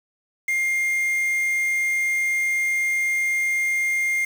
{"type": "tone with quantisation", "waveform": "triangle", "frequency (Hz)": 2116, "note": "C7", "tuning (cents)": 19, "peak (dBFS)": -18, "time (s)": [0.48, 4.25], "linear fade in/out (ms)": 5, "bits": 6, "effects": []}